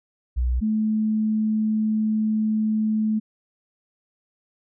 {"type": "tone pair in turn", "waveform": "sine", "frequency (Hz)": [61.74, 216.6], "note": ["B1", "A3"], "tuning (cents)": [0, -27], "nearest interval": "octave + minor seventh", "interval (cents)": 2173, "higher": "second", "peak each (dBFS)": -19, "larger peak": "neither", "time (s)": [[0.36, 0.61], [0.61, 3.2]], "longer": "second", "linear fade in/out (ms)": 20, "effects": []}